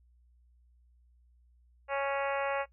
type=harmonic tone; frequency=277.2 Hz; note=C#4; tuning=in tune; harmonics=2 / 3 / 4 / 5 / 6 / 7 / 8 / 9 / 10; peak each=-32 / -36 / -38 / -40 / -42 / -43 / -44 / -45 / -46 dBFS; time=1.88-2.66 s; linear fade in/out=50 ms; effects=noise-tail reverb RT60 0.1 s tail -19 dB re dry + added 60 Hz sine -61 dBFS peak until 2.72 s